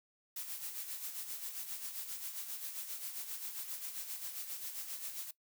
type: noise with tremolo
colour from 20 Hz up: blue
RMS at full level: -41 dBFS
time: 0.36-5.31 s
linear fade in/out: 5 ms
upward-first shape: sine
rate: 7.5 Hz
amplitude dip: 55%
effects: noise-tail reverb RT60 0.1 s tail -19 dB re dry